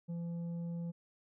triangle tone with tanh clipping, 170 Hz, F3, 46 cents flat, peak -38 dBFS, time 0.08-0.92 s, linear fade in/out 20 ms, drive 10 dB, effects none

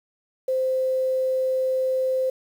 sine tone with quantisation, 520 Hz, C5, 11 cents flat, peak -20 dBFS, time 0.48-2.3 s, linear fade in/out 5 ms, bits 8, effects none

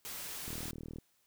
white noise, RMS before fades -43 dBFS, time 0.05-0.71 s, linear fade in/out 0 ms
click train, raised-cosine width 3 ms, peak -31 dBFS, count 21, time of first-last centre 0.48-0.985 s, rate 39.6 Hz
effects white hiss -73 dBFS RMS until 1.26 s

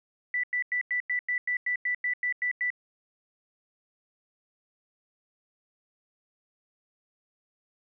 sine tone bursts, 1975.5 Hz, B6, in tune, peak -25 dBFS, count 13, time 0.34-2.703 s, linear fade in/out 2 ms, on 95 ms, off 94 ms, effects none

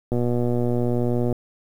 click train, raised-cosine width 2 ms, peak -11 dBFS, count 147, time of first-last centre 0.12-1.327 s, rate 121 Hz, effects 8-bit

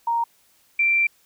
sine tone pair in turn, 932.3 / 2354 Hz, A#5 / D7, 0 / +3 cents, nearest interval octave + major third, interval 1603 cents, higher second, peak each -19 / -16 dBFS, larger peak second, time 0.07-0.24 / 0.79-1.07 s, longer second, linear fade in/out 5 ms, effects white hiss -60 dBFS RMS until 1.25 s

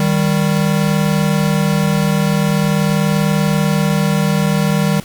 square tone pair together, 155.56 / 195.99 Hz, D#3 / G3, 0 / 0 cents, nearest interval major third, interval 400 cents, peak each -16 dBFS, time 0-5 s, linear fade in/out 2 ms, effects pink hiss -37 dBFS RMS until 5.04 s

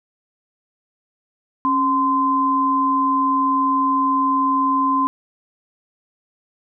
sine tone pair together, 273.9 / 1033 Hz, C#4 / C6, -21 / -22 cents, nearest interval octave + major seventh, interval 2299 cents, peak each -21 / -16 dBFS, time 1.65-5.07 s, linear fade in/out 0 ms, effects none

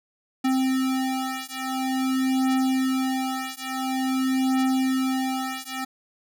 square beating tone pair, 261.6 / 262.08 Hz, C4 / C4, 0 / +3 cents, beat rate 0.48 Hz, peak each -26 dBFS, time 0.44-5.85 s, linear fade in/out 10 ms, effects none

